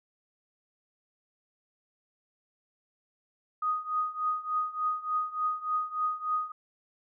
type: tone with tremolo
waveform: sine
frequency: 1244.5 Hz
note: D#6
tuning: in tune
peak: -24 dBFS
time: 3.62-6.52 s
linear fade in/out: 5 ms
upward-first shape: triangle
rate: 3.4 Hz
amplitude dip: 90%
effects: none